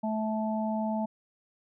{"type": "harmonic tone", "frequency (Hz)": 217.9, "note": "A3", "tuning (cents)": -17, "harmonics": [1, 3, 4], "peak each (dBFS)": [-29, -34, -35], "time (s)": [0.03, 1.06], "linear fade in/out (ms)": 10, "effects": []}